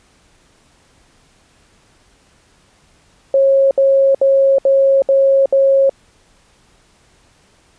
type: tone bursts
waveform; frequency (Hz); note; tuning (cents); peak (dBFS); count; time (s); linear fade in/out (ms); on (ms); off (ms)
sine; 544; C#5; -33; -8; 6; 3.34-5.895; 2; 370; 67
effects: pink hiss -53 dBFS RMS until 7.78 s + resampled to 22050 Hz